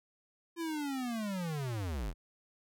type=linear sweep; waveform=square; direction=down; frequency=342.4 to 36.71 Hz; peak=-35 dBFS; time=0.56-2.14 s; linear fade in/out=50 ms; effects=none